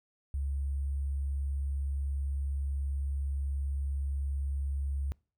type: tone with sample-and-hold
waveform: sine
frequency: 69.3 Hz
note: C#2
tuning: in tune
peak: -30 dBFS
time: 0.34-5.12 s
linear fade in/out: 0 ms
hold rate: 8820 Hz
effects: noise-tail reverb RT60 0.4 s tail -25 dB re dry